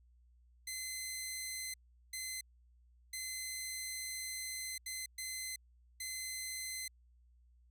10% pulse tone bursts at uneven times, 2054 Hz, C7, 33 cents flat, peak -31 dBFS, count 6, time 0.67-1.74 / 2.13-2.41 / 3.13-4.78 / 4.86-5.06 / 5.18-5.56 / 6-6.88 s, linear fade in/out 5 ms, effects added 60 Hz sine -63 dBFS peak until 7.7 s

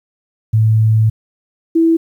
sine tone pair in turn, 110 / 328.6 Hz, A2 / E4, 0 / -5 cents, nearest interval octave + perfect fifth, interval 1895 cents, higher second, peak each -8 dBFS, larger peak neither, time 0.53-1.1 / 1.75-1.97 s, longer first, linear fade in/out 10 ms, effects 8-bit

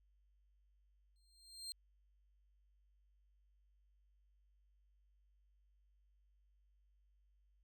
30% pulse tone with exponential growth, 4186 Hz, C8, in tune, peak -39 dBFS, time 1.16-1.72 s, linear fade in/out 0 ms, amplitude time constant 120 ms, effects added 50 Hz sine -70 dBFS peak until 7.63 s

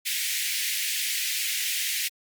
pink high-pass noise, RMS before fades -28 dBFS, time 0.05-2.09 s, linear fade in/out 20 ms, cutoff 1900 Hz, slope 48 dB/octave, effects Opus 48 kbps

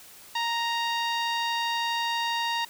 sawtooth tone with low-pass filter, 932.3 Hz, A#5, in tune, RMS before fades -28 dBFS, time 0.35-2.65 s, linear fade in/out 5 ms, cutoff 4100 Hz, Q 2.1, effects white hiss -49 dBFS RMS until 2.69 s

